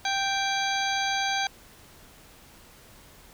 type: harmonic tone with a mistuned harmonic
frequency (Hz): 784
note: G5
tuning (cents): 0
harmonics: 1 / 2 / 3 / 4 / 5 / 6 / 8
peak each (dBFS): -28 / -31 / -33 / -34 / -35 / -36 / -37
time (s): 0.05-1.47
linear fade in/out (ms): 2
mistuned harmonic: 4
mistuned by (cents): +92
effects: pink hiss -52 dBFS RMS until 3.33 s